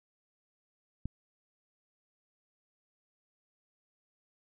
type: click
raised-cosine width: 5 ms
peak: -23 dBFS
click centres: 1.056 s
effects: none